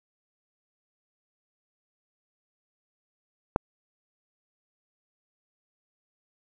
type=click; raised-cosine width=1 ms; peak=-7 dBFS; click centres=3.561 s; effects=none